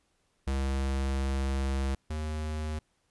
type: tone pair in turn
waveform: square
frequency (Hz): 67.4 / 77.15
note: C#2 / D#2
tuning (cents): -48 / -14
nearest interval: major second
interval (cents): 234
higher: second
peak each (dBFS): -28 / -32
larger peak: first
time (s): 0.47-1.95 / 2.1-2.79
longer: first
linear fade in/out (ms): 5
effects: pink hiss -73 dBFS RMS until 3.1 s + resampled to 24000 Hz